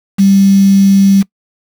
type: tone with quantisation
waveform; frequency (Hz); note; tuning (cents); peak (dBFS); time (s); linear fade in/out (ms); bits
sine; 196; G3; 0; -4; 0.18-1.23; 20; 4
effects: noise-tail reverb RT60 0.1 s tail -23 dB re dry